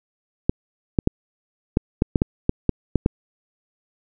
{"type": "clicks", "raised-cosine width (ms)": 3, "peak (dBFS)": -3, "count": 11, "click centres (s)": [0.495, 0.988, 1.074, 1.771, 2.021, 2.158, 2.219, 2.494, 2.693, 2.957, 3.061], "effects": []}